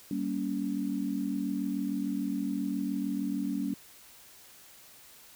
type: chord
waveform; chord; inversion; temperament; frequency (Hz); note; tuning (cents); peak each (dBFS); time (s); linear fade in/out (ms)
sine; G diminished; none; just; 196 / 235.2 / 282.2; G3 / Bb3 / Db4; 0 / +16 / +31; -34 / -35 / -32; 0.11-3.74; 2
effects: white hiss -54 dBFS RMS until 5.35 s